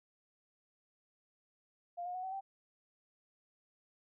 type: tone with pitch steps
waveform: sine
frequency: 698.5 / 717.7 / 737.5 / 757.8 / 778.6 Hz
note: F5 / F5 / F#5 / F#5 / G5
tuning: 0 / +47 / -6 / +41 / -12 cents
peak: -38 dBFS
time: 1.97-2.41 s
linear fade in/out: 20 ms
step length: 88 ms
effects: none